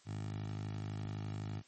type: tone with high-pass filter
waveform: 10% pulse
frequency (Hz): 51.91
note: G#1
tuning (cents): 0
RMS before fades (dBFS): -41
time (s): 0.05-1.63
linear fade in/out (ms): 50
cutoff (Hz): 110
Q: 3.9
effects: white hiss -65 dBFS RMS until 1.67 s + MP3 32 kbps